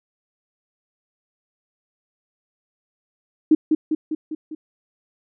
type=tone with echo; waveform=sine; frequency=311.1 Hz; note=D#4; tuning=in tune; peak=-9 dBFS; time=3.51-3.55 s; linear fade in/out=5 ms; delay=200 ms; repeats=5; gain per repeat=-4 dB; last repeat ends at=4.55 s; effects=none